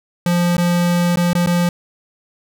square tone with dropouts, 174.61 Hz, F3, in tune, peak -14 dBFS, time 0.26-1.69 s, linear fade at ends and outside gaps 2 ms, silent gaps 0.568-0.58 / 1.159-1.171 / 1.332-1.351 / 1.462-1.471 s, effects none

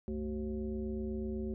sine tone with frequency modulation, 220 Hz, A3, in tune, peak -34 dBFS, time 0.08-1.54 s, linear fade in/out 0 ms, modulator 156 Hz, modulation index 1.2, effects none

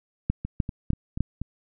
two click trains, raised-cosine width 5 ms, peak -10 / -18 dBFS, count 4 / 5, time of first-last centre 0.3-1.206 / 0.45-1.416 s, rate 3.31 / 4.14 Hz, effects none

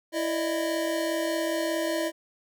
square tone cluster, 330.9 / 578 / 615 / 660 Hz, E4 / D5 / D#5 / E5, +7 / -28 / -20 / +2 cents, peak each -30 / -38 / -30 / -38 dBFS, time 0.12-2.12 s, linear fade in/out 50 ms, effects none

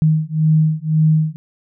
sine beating tone pair, 155.56 / 157.46 Hz, D#3 / D#3, 0 / +21 cents, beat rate 1.9 Hz, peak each -15 dBFS, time 0.02-1.36 s, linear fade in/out 0 ms, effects none

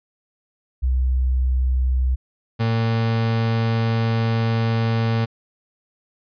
sine / 35% pulse tone pair in turn, 63.8 / 113.68 Hz, C2 / A#2, -43 / -43 cents, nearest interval minor seventh, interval 1000 cents, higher second, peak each -16 / -16 dBFS, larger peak neither, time 0.82-2.16 / 2.59-5.26 s, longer second, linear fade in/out 20 ms, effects resampled to 11025 Hz

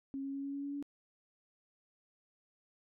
sine tone with pitch steps, 272.4 / 274.5 / 276.5 / 278.6 / 280.7 / 282.8 / 285 Hz, C#4 / C#4 / C#4 / C#4 / C#4 / C#4 / C#4, -30 / -17 / -4 / +9 / +22 / +35 / +48 cents, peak -37 dBFS, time 0.14-0.826 s, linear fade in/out 0 ms, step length 98 ms, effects none

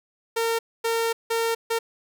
sawtooth tone bursts at uneven times, 457.6 Hz, A#4, 32 cents flat, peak -18 dBFS, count 4, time 0.36-0.59 / 0.84-1.13 / 1.3-1.55 / 1.7-1.79 s, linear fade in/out 10 ms, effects none

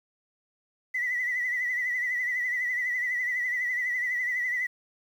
sine tone with vibrato, 1975.5 Hz, B6, in tune, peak -25 dBFS, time 0.94-4.67 s, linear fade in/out 10 ms, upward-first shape triangle, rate 12 Hz, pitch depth 70 cents each way, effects tanh soft clip ceiling -21 dBFS + 9-bit

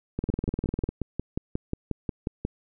two click trains, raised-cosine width 3 ms, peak -15 / -14 dBFS, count 15 / 13, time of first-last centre 0.19-0.89 / 0.3-2.451 s, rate 20 / 5.58 Hz, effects none

